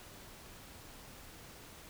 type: silence
effects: pink hiss -53 dBFS RMS until 1.89 s